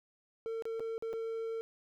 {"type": "tone with dropouts", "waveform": "triangle", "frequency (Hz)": 452, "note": "A4", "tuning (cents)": 47, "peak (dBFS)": -33, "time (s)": [0.46, 1.61], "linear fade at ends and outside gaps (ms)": 0, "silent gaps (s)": [[0.623, 0.654], [0.796, 0.804], [0.98, 1.024], [1.13, 1.136]], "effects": []}